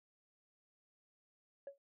sine tone with exponential decay, 558 Hz, C#5, 11 cents sharp, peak -39 dBFS, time 1.67-1.78 s, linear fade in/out 2 ms, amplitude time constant 23 ms, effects tanh soft clip ceiling -41 dBFS

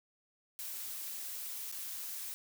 blue noise with dropouts, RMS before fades -42 dBFS, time 0.59-2.34 s, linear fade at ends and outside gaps 0 ms, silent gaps 1.715-1.724 s, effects none

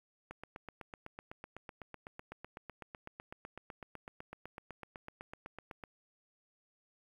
click train, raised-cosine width 0.5 ms, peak -30 dBFS, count 45, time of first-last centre 0.31-5.838 s, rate 7.96 Hz, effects 10-bit

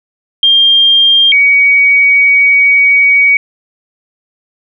sine tone pair in turn, 3200 / 2254 Hz, G7 / C#7, +35 / +28 cents, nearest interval tritone, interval 607 cents, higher first, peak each -4 / -4 dBFS, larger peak neither, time 0.43-1.32 / 1.32-3.37 s, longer second, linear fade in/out 2 ms, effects none

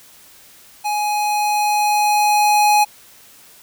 square tone with level ramp, 836 Hz, G#5, 11 cents sharp, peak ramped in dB -19 to -11 dBFS, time 0.84-2.85 s, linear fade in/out 20 ms, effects white hiss -46 dBFS RMS until 3.62 s

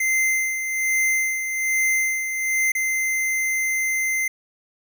square tone with tremolo, 2078 Hz, C7, 12 cents flat, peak -18 dBFS, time 0-2.72 s, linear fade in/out 5 ms, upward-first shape sine, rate 1.2 Hz, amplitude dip 55%
square tone, 2076 Hz, C7, 14 cents flat, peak -21 dBFS, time 2.75-4.28 s, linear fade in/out 5 ms
effects none

